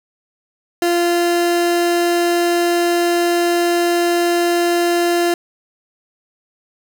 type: tone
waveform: 30% pulse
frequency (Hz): 345.9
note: F4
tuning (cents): -17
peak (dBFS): -11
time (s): 0.82-5.34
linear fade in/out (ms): 2
effects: none